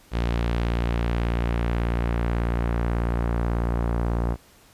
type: tone with low-pass filter sweep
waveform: sawtooth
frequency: 58.27 Hz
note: A#1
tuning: in tune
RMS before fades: -24 dBFS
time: 0.11-4.37 s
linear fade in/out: 50 ms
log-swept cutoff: 3900 to 1100 Hz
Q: 0.99
effects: pink hiss -54 dBFS RMS until 4.73 s + resampled to 32000 Hz